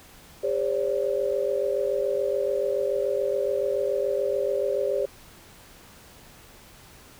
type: tone cluster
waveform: sine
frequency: 402.7 / 528 / 575 Hz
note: G4 / C5 / D5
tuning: +47 / +16 / -37 cents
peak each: -27 dBFS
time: 0.43-5.06 s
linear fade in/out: 10 ms
effects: pink hiss -50 dBFS RMS until 7.19 s